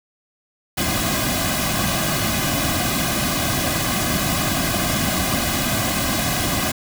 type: noise with comb filter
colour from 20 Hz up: pink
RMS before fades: -21 dBFS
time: 0.77-6.72 s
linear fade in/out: 10 ms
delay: 2.2 ms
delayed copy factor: -0.8
effects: none